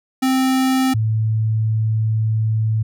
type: tone pair in turn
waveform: square / sine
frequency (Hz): 261.6 / 109.99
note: C4 / A2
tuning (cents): 0 / 0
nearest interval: octave + minor third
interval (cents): 1500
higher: first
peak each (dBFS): -15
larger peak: neither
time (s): 0.22-0.94 / 0.94-2.83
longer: second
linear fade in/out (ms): 10
effects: none